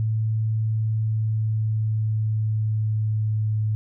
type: tone with pitch glide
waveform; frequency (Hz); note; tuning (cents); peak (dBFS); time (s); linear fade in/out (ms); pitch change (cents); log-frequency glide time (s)
sine; 110 to 107.86; A2 to A2; 0 to -34; -20; 0-3.75; 0; -34; 0.63-3.57
effects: none